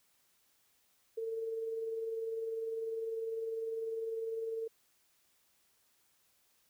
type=tone with tremolo; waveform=sine; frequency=450.5 Hz; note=A4; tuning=41 cents sharp; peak=-33 dBFS; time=1.17-4.68 s; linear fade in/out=10 ms; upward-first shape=triangle; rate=20 Hz; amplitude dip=45%; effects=white hiss -72 dBFS RMS until 6.69 s